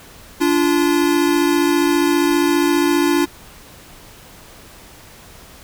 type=tone pair together; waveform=square; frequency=290 / 344.9 Hz; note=D4 / F4; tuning=-22 / -22 cents; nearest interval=minor third; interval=300 cents; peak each=-17 dBFS; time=0.4-3.26 s; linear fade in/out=20 ms; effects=pink hiss -42 dBFS RMS until 5.63 s